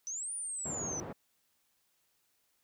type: exponential two-way sweep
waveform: sine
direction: up then down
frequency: 5920 to 9630 to 5920 Hz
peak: -36 dBFS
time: 0.07-1 s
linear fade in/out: 0 ms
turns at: 0.34 s
type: band-pass noise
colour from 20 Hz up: pink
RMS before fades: -42 dBFS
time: 0.65-1.13 s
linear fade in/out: 10 ms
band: 130 to 910 Hz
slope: 12 dB/octave
effects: white hiss -75 dBFS RMS until 2.63 s